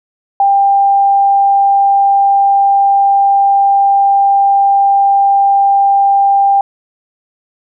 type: tone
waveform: sine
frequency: 794 Hz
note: G5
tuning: 22 cents sharp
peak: -6 dBFS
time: 0.4-6.61 s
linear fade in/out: 2 ms
effects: none